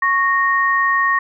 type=tone pair together; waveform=sine; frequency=1104.8 / 1858 Hz; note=C#6 / A#6; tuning=-6 / -6 cents; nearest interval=major sixth; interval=900 cents; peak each=-16 / -16 dBFS; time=0.02-1.19 s; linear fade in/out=5 ms; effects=none